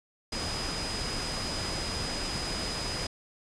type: tone in noise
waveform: sine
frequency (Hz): 4978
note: D#8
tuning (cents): 0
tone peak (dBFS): -36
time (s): 0.32-3.07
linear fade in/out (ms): 5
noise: pink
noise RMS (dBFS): -34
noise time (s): 0.32-3.07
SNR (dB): -5
effects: resampled to 22050 Hz